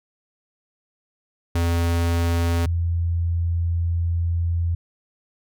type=tone pair in turn; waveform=square / sine; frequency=84.9 / 84.9 Hz; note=F2 / F2; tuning=-48 / -48 cents; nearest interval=unison; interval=0 cents; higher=neither; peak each=-19 dBFS; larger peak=neither; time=1.55-2.66 / 2.66-4.75 s; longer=second; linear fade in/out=5 ms; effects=none